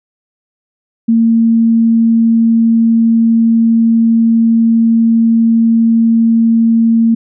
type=tone; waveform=sine; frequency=228.1 Hz; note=A#3; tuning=37 cents flat; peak=-6 dBFS; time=1.08-7.15 s; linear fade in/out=10 ms; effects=none